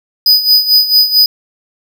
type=tone with tremolo; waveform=square; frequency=4978 Hz; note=D#8; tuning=in tune; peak=-4 dBFS; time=0.26-1.26 s; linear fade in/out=2 ms; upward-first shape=sine; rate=4.5 Hz; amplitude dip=75%; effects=none